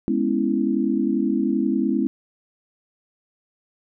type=chord; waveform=sine; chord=C# minor seventh; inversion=second; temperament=equal; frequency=207.7 / 246.9 / 277.2 / 329.6 Hz; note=G#3 / B3 / C#4 / E4; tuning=0 / 0 / 0 / 0 cents; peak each=-24 dBFS; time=0.08-2.07 s; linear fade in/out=0 ms; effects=none